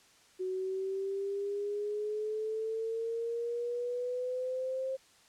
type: exponential sweep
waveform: sine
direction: up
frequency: 370 to 531 Hz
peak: -32 dBFS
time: 0.39-4.97 s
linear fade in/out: 20 ms
effects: white hiss -62 dBFS RMS until 5.28 s + low-pass 8000 Hz 12 dB/octave